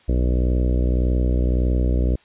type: harmonic tone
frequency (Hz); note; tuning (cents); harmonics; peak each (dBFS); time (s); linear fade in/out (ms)
61.74; B1; 0; 1 / 2 / 3 / 4 / 5 / 6 / 7 / 8 / 9 / 10; -17 / -27 / -30 / -30 / -30 / -34 / -35 / -35 / -37 / -40; 0.08-2.16; 10
effects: white hiss -55 dBFS RMS until 2.24 s + resampled to 8000 Hz